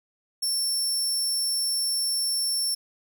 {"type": "tone", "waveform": "25% pulse", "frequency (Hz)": 5420, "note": "E8", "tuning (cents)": 47, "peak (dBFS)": -19, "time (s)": [0.42, 2.75], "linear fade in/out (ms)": 10, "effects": ["10-bit"]}